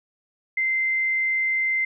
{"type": "tone", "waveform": "sine", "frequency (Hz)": 2079, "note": "C7", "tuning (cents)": -12, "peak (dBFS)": -20, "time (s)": [0.57, 1.85], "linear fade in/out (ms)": 5, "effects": []}